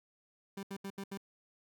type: tone bursts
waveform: 30% pulse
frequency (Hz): 196.3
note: G3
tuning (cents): +3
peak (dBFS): -37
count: 5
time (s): 0.57-1.175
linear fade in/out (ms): 5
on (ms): 61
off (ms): 75
effects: none